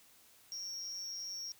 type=tone with amplitude modulation; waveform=triangle; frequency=5588 Hz; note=F8; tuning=in tune; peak=-35 dBFS; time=0.52-1.52 s; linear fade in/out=0 ms; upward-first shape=sine; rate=191 Hz; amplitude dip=90%; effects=white hiss -63 dBFS RMS until 1.59 s